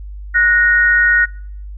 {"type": "tone pair together", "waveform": "sine", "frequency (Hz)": [1464.7, 1864.7], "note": ["F#6", "A#6"], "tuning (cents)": [-18, 0], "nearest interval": "major third", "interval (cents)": 418, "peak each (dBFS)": -12, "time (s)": [0.34, 1.26], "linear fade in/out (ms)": 20, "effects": ["noise-tail reverb RT60 0.6 s tail -25 dB re dry", "added 50 Hz sine -27 dBFS peak until 1.77 s"]}